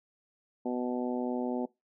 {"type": "harmonic tone", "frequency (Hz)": 124, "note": "B2", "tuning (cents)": 7, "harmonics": [2, 3, 4, 5, 6, 7], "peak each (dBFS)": [-32, -36, -38, -40, -42, -43], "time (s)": [0.65, 1.66], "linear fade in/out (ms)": 10, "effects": ["noise-tail reverb RT60 0.2 s tail -22 dB re dry"]}